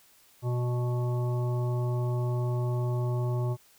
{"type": "harmonic tone with a mistuned harmonic", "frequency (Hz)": 122.5, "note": "B2", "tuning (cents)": -14, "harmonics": [1, 3, 5, 7, 9], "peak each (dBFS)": [-26, -36, -40, -43, -45], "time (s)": [0.42, 3.57], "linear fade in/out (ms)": 50, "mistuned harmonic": 7, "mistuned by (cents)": 21, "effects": ["white hiss -60 dBFS RMS until 3.78 s"]}